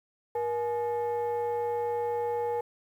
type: tone pair together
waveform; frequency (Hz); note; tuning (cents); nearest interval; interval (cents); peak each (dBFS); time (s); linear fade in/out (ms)
sine; 475.9 / 848; A#4 / G#5; +36 / +36; minor seventh; 1000; -27 / -30; 0.35-2.61; 5
effects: tanh soft clip ceiling -24 dBFS + 10-bit